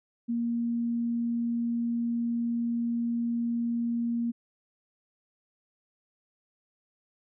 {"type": "tone", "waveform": "sine", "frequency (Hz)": 234.8, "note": "A#3", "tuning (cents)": 13, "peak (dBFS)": -26, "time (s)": [0.28, 4.32], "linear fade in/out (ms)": 20, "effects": []}